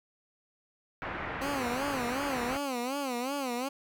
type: low-pass noise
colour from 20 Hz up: white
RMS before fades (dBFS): -37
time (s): 1.02-2.57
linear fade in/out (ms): 0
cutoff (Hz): 2000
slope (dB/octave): 24
type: tone with vibrato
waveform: 15% pulse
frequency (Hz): 261.6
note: C4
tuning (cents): 0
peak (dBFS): -25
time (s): 1.41-3.69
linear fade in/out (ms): 10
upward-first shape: sine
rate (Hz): 2.7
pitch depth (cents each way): 160
effects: none